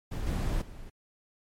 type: noise with level steps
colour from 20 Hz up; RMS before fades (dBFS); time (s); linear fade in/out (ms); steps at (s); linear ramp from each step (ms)
brown; -33 / -29 / -44; 0.11-0.9; 10; 0.26 / 0.61; 10
effects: MP3 64 kbps